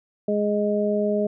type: harmonic tone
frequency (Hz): 207.8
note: G#3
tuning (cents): +1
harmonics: 1 / 2 / 3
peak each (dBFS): -24 / -24 / -24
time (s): 0.28-1.27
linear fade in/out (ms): 5
effects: none